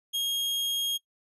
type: tone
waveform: 40% pulse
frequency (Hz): 3258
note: G#7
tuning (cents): -34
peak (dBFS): -26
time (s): 0.13-0.98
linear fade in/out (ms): 20
effects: noise-tail reverb RT60 0.1 s tail -22 dB re dry + resampled to 32000 Hz